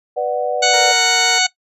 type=chord; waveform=sine; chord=B minor; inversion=none; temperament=just; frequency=493.9 / 592.7 / 740.8 Hz; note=B4 / D5 / F#5; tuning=0 / +16 / +2 cents; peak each=-21 dBFS; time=0.16-0.93 s; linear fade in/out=20 ms
type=harmonic tone; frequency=740 Hz; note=F#5; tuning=in tune; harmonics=1 / 2 / 3 / 4 / 5 / 6 / 8 / 9 / 10; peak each=-20 / -21 / -19 / -22 / -22 / -18 / -24 / -24 / -24 dBFS; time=0.62-1.47 s; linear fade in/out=10 ms
type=tone with vibrato; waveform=15% pulse; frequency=463.4 Hz; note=A#4; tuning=10 cents flat; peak=-17 dBFS; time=0.73-1.39 s; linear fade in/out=10 ms; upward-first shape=sine; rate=5.8 Hz; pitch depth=10 cents each way
effects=noise-tail reverb RT60 0.1 s tail -19 dB re dry + resampled to 32000 Hz